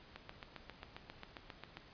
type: click train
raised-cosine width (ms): 0.3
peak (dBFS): -30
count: 13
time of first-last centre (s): 0.16-1.771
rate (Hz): 7.45
effects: pink hiss -59 dBFS RMS until 1.93 s + resampled to 11025 Hz